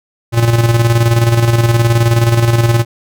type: tone with tremolo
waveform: square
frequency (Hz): 116.54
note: A#2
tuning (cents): 0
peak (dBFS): -7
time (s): 0.32-2.85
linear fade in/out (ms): 50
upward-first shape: square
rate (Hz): 19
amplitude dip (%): 50
effects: none